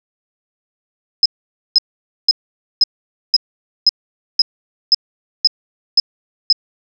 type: tone bursts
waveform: sine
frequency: 5100 Hz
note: D#8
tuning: 42 cents sharp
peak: -6 dBFS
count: 11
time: 1.23-6.527 s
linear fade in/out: 2 ms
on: 27 ms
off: 500 ms
effects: none